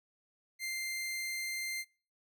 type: tone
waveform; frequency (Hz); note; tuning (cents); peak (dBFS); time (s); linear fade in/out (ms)
sawtooth; 2093; C7; 0; -32; 0.59-1.85; 50
effects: noise-tail reverb RT60 0.4 s tail -26 dB re dry